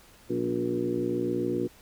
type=harmonic tone with a mistuned harmonic; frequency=59.6 Hz; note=A#1; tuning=39 cents sharp; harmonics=2 / 3 / 4 / 5 / 6 / 7 / 8; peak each=-38 / -38 / -34 / -32 / -29 / -40 / -35 dBFS; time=0.29-1.68 s; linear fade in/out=20 ms; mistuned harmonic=5; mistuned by=-45 cents; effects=pink hiss -55 dBFS RMS until 1.81 s